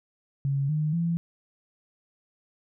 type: tone with pitch steps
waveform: sine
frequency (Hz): 138.59 / 152.89 / 168.66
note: C#3 / D#3 / E3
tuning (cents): 0 / -30 / +40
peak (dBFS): -23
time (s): 0.45-1.17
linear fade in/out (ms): 0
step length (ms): 240
effects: none